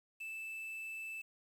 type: tone with quantisation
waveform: triangle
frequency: 2637 Hz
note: E7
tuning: in tune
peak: -40 dBFS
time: 0.2-1.22 s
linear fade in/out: 10 ms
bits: 10
effects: none